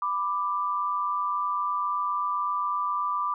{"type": "tone pair together", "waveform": "sine", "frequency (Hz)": [992, 1179.7], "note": ["B5", "D6"], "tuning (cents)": [7, 7], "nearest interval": "minor third", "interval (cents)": 300, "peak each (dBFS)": [-30, -26], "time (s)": [0.02, 3.34], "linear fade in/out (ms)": 2, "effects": []}